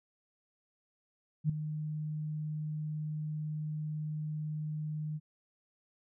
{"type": "tone with ADSR envelope", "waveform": "sine", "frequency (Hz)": 153, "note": "D#3", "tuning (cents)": -29, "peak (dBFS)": -23, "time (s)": [1.44, 5.2], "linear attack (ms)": 54, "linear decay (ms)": 5, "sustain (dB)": -11, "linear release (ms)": 41, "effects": []}